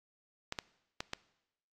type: clicks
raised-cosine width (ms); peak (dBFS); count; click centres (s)
0.2; -18; 4; 0.524 / 0.588 / 1.005 / 1.134
effects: noise-tail reverb RT60 0.9 s tail -21 dB re dry + AAC 48 kbps